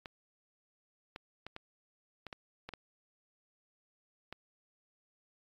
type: clicks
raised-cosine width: 0.3 ms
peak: -27 dBFS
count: 9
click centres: 0.058 / 1.161 / 1.466 / 1.564 / 2.267 / 2.328 / 2.69 / 2.737 / 4.326 s
effects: AAC 64 kbps